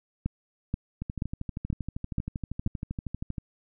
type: two click trains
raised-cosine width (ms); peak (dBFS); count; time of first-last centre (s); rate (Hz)
5; -20 / -15; 31 / 6; 1.02-3.382 / 0.26-2.664; 12.7 / 2.08
effects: none